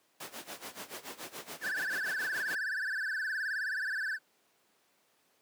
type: noise with tremolo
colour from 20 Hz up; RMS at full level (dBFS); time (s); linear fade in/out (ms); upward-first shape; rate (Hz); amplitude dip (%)
pink; -40; 0.2-2.55; 5; sine; 7; 85
type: tone with vibrato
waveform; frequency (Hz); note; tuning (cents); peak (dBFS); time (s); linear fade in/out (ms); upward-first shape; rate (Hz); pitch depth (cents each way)
triangle; 1633; G#6; -30; -30; 1.61-4.19; 50; sine; 19; 150
effects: pink hiss -70 dBFS RMS until 5.41 s + high-pass 300 Hz 12 dB/octave